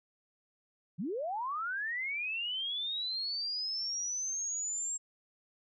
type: linear sweep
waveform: sine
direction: up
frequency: 141.3 to 7540 Hz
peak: -33 dBFS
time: 0.98-4.98 s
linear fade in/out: 20 ms
effects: none